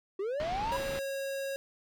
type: linear sweep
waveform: triangle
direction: up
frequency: 370 to 1000 Hz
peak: -29 dBFS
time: 0.19-0.77 s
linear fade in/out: 5 ms
type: low-pass noise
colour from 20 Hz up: pink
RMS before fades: -40 dBFS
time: 0.4-0.99 s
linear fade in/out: 0 ms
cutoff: 4700 Hz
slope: 24 dB/octave
type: tone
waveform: square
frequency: 547 Hz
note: C#5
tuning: 23 cents flat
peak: -34 dBFS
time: 0.72-1.56 s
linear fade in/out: 0 ms
effects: none